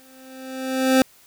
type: tone with exponential growth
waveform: 25% pulse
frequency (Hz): 261.6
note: C4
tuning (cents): 0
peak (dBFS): -8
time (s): 0-1.02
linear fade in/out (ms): 0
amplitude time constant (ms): 220
effects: white hiss -53 dBFS RMS until 1.26 s